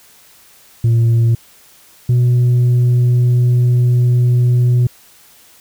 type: tone pair in turn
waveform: sine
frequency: 115.8 / 122.69 Hz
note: A#2 / B2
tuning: -11 / -11 cents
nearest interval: minor second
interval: 100 cents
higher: second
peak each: -6 dBFS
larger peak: neither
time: 0.84-1.35 / 2.09-4.87 s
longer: second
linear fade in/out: 5 ms
effects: tanh soft clip ceiling -8 dBFS + white hiss -46 dBFS RMS until 5.6 s